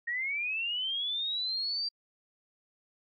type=linear sweep; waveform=sine; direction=up; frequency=1854 to 4723 Hz; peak=-30 dBFS; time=0.07-1.89 s; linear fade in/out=10 ms; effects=AAC 64 kbps